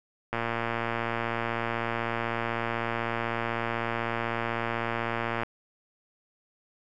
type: click train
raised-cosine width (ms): 0.5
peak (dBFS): -14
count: 593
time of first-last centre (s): 0.33-5.433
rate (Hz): 116
effects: none